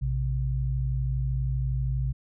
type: tone pair together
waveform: sine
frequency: 58.27 / 130.81 Hz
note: A#1 / C3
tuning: 0 / 0 cents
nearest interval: octave + major second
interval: 1400 cents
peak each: -27 dBFS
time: 0.01-2.13 s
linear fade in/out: 20 ms
effects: none

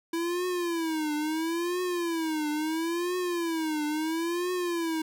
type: tone with vibrato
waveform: square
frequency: 329.6 Hz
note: E4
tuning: in tune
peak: -28 dBFS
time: 0.13-5.02 s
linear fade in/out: 5 ms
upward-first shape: triangle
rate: 0.74 Hz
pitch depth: 180 cents each way
effects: none

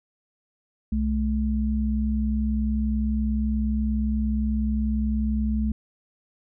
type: tone pair together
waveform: sine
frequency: 64.07 / 215.5 Hz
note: C2 / A3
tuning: -36 / -36 cents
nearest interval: octave + major sixth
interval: 2100 cents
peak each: -24 dBFS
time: 0.92-5.72 s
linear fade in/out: 5 ms
effects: none

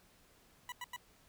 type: tone bursts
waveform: 20% pulse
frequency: 982 Hz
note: B5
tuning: 10 cents flat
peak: -36 dBFS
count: 3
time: 0.69-0.963 s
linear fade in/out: 2 ms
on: 31 ms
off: 90 ms
effects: pink hiss -66 dBFS RMS until 1.28 s

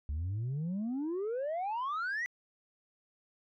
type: exponential sweep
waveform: sine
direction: up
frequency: 69.3 to 2009 Hz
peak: -30 dBFS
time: 0.09-2.26 s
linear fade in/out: 0 ms
effects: tanh soft clip ceiling -31 dBFS

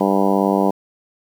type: harmonic tone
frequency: 98 Hz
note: G2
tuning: in tune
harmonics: 2 / 3 / 4 / 5 / 6 / 7 / 8 / 9 / 10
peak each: -19 / -21 / -22 / -23 / -24 / -24 / -25 / -26 / -26 dBFS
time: 0-0.71 s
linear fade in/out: 10 ms
effects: 7-bit

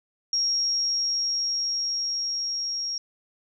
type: tone with level ramp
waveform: sine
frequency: 5588 Hz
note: F8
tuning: in tune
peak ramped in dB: -21 to -27 dBFS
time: 0.33-2.98 s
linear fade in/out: 2 ms
effects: none

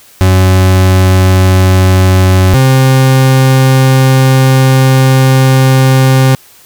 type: tone pair in turn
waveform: 40% pulse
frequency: 93.3 / 131.95 Hz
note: F#2 / C3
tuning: +15 / +15 cents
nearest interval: tritone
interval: 600 cents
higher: second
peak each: -3 dBFS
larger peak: neither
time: 0.21-2.54 / 2.54-6.35 s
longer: second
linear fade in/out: 0 ms
effects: white hiss -40 dBFS RMS until 6.65 s

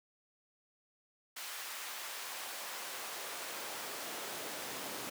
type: noise with high-pass filter sweep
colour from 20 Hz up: pink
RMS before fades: -43 dBFS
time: 1.36-5.1 s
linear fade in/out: 10 ms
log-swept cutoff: 1200 to 280 Hz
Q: 0.77
effects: none

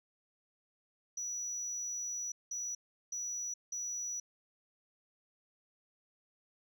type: tone bursts at uneven times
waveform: sine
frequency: 5880 Hz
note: F#8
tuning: 12 cents flat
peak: -35 dBFS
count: 4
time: 1.17-2.32 / 2.51-2.75 / 3.12-3.54 / 3.72-4.2 s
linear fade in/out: 5 ms
effects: tanh soft clip ceiling -33 dBFS

